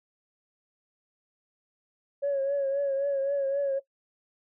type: tone with vibrato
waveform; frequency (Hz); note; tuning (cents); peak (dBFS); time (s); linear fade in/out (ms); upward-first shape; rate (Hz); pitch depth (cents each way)
sine; 554.4; C#5; 0; -23; 2.22-3.8; 20; triangle; 3.8; 52
effects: noise-tail reverb RT60 0.1 s tail -19 dB re dry + tanh soft clip ceiling -21 dBFS